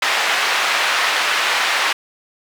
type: band-pass noise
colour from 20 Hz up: white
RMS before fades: -18 dBFS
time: 0.02-1.93 s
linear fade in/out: 5 ms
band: 800 to 2600 Hz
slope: 12 dB/octave
effects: none